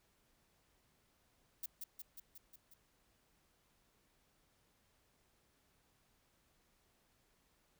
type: noise with echo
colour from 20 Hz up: violet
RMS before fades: -42 dBFS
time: 1.63-1.66 s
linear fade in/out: 5 ms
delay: 180 ms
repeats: 6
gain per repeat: -3 dB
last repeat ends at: 2.74 s
effects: pink hiss -75 dBFS RMS until 7.79 s